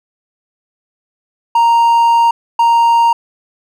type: tone bursts at uneven times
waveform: triangle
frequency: 931 Hz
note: A#5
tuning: 2 cents flat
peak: -5 dBFS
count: 2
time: 1.55-2.31 / 2.59-3.13 s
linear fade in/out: 5 ms
effects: none